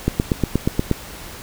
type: click train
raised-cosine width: 3 ms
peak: -3 dBFS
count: 8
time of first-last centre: 0.08-0.913 s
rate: 8.4 Hz
effects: pink hiss -36 dBFS RMS until 1.42 s